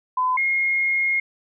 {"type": "tone pair in turn", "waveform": "sine", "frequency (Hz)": [1013, 2146], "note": ["B5", "C7"], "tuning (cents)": [44, 43], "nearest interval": "octave + minor second", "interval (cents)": 1299, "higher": "second", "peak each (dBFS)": -18, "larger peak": "neither", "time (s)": [[0.17, 0.37], [0.37, 1.2]], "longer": "second", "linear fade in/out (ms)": 5, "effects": []}